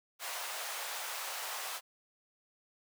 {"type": "high-pass noise", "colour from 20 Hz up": "pink", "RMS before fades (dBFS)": -40, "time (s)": [0.19, 1.81], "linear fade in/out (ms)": 50, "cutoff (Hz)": 650, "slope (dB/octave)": 24, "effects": []}